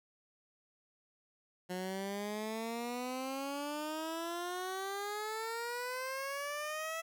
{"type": "exponential sweep", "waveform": "15% pulse", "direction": "up", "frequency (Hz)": [180, 659.3], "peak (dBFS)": -31, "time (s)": [1.69, 7.02], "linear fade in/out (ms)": 20, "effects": []}